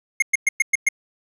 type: tone bursts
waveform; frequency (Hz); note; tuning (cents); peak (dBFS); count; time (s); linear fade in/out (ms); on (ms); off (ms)
square; 2144; C7; +42; -14; 6; 0.2-0.888; 5; 23; 110
effects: low-pass 11000 Hz 12 dB/octave